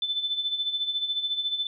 sine tone with tremolo, 3520 Hz, A7, in tune, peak -23 dBFS, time 0.02-1.67 s, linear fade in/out 2 ms, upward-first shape sine, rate 14 Hz, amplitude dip 65%, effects none

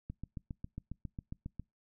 click train, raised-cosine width 5 ms, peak -28 dBFS, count 12, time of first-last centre 0.1-1.597 s, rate 7.35 Hz, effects noise-tail reverb RT60 0.2 s tail -26 dB re dry

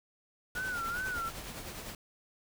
sine tone with vibrato, 1434 Hz, F6, 45 cents sharp, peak -33 dBFS, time 0.55-1.3 s, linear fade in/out 20 ms, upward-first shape sine, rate 2.5 Hz, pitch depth 110 cents each way
pink noise with tremolo, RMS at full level -41 dBFS, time 0.55-1.95 s, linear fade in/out 2 ms, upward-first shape triangle, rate 9.9 Hz, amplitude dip 50%
effects none

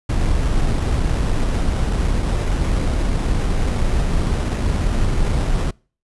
brown noise with sample-and-hold, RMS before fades -18 dBFS, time 0.09-5.71 s, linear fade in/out 5 ms, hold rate 4410 Hz, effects noise-tail reverb RT60 0.4 s tail -26 dB re dry + resampled to 24000 Hz

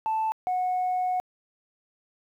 sine tone pair in turn, 880 / 733 Hz, A5 / F#5, 0 / -16 cents, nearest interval minor third, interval 316 cents, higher first, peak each -22 dBFS, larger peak neither, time 0.06-0.32 / 0.47-1.2 s, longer second, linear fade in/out 0 ms, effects tanh soft clip ceiling -21 dBFS + 10-bit

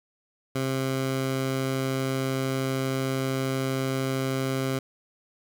15% pulse tone, 132.9 Hz, C3, 27 cents sharp, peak -19 dBFS, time 0.55-4.79 s, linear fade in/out 5 ms, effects none

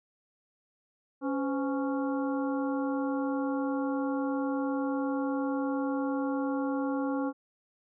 harmonic tone with a mistuned harmonic, 277.2 Hz, C#4, in tune, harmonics 1 / 2 / 3 / 4 / 5, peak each -29 / -35 / -39 / -41 / -43 dBFS, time 1.21-7.33 s, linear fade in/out 50 ms, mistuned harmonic 2, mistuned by -130 cents, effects none

